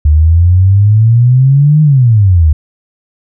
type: exponential two-way sweep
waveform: sine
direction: up then down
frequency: 73.42 to 155.56 to 73.42 Hz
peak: -3 dBFS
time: 0.05-2.53 s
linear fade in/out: 5 ms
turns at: 1.82 s
effects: none

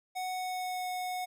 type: tone with pitch glide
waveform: square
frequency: 740 to 731.9 Hz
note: F#5 to F#5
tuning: 0 to -19 cents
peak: -34 dBFS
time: 0.15-1.26 s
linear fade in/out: 20 ms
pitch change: -19 cents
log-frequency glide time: 0.3-0.87 s
effects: none

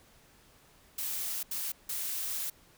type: noise bursts at uneven times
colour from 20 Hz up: blue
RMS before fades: -35 dBFS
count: 3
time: 0.98-1.43 / 1.51-1.72 / 1.89-2.5 s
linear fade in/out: 5 ms
effects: pink hiss -61 dBFS RMS until 2.77 s

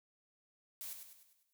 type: noise with echo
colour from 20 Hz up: blue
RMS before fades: -45 dBFS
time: 0.81-0.93 s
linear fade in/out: 0 ms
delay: 100 ms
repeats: 6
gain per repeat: -6 dB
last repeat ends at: 1.53 s
effects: none

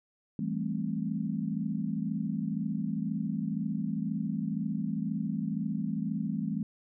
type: chord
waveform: sine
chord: A minor seventh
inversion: second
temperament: just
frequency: 165 / 198 / 220 / 264 Hz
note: E3 / G3 / A3 / C4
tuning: +2 / +18 / 0 / +16 cents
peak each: -35 / -34 / -34 / -38 dBFS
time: 0.39-6.63 s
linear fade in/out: 2 ms
effects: none

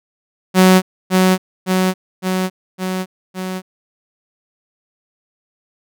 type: tone with echo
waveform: sawtooth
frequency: 186 Hz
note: F#3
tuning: 9 cents sharp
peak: -3 dBFS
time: 0.54-0.82 s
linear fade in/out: 50 ms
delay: 560 ms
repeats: 5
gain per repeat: -3 dB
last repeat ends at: 3.62 s
effects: none

